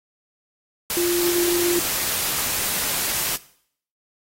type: tone in noise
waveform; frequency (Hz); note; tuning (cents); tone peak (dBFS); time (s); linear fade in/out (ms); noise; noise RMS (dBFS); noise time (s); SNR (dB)
sine; 348.2; F4; -5; -19; 0.97-1.79; 0; white; -24; 0.9-3.36; +2
effects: noise-tail reverb RT60 0.6 s tail -18 dB re dry + AAC 48 kbps